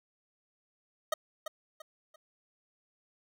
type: tone with echo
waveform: 25% pulse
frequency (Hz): 625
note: D#5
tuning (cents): +8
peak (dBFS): -23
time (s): 1.12-1.14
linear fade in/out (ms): 5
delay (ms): 340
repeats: 3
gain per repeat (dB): -9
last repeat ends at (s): 2.16
effects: none